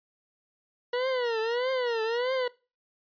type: tone with vibrato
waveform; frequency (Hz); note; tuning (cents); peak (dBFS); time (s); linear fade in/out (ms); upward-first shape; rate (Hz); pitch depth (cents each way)
40% pulse; 481.6; B4; -44; -25; 0.93-2.48; 5; triangle; 1.6; 170
effects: noise-tail reverb RT60 0.3 s tail -21 dB re dry + resampled to 11025 Hz